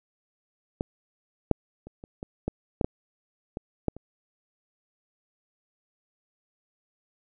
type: clicks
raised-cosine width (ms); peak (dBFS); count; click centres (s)
2; -14 / -6 / -29 / -29 / -22 / -14 / -10 / -11 / -19 / -11 / -28; 11; 0.809 / 1.513 / 1.87 / 2.039 / 2.229 / 2.48 / 2.812 / 2.845 / 3.571 / 3.883 / 3.966
effects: none